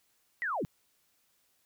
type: linear sweep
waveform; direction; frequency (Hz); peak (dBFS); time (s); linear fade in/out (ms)
sine; down; 2002 to 103.83; -30; 0.42-0.65; 0
effects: white hiss -72 dBFS RMS until 1.65 s